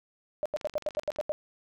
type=tone bursts; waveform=sine; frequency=603 Hz; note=D5; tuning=46 cents sharp; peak=-26 dBFS; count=9; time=0.43-1.32 s; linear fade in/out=0 ms; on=26 ms; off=82 ms
type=click train; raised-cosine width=0.2 ms; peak=-27 dBFS; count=16; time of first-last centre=0.57-1.203 s; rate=23.7 Hz
effects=none